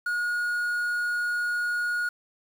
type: tone with quantisation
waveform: triangle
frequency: 1443 Hz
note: F#6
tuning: 44 cents flat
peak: -23 dBFS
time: 0.06-2.09 s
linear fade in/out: 5 ms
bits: 8
effects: none